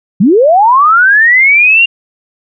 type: linear sweep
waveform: sine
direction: up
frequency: 164.5 to 2812 Hz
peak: -3 dBFS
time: 0.2-1.86 s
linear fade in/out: 10 ms
effects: none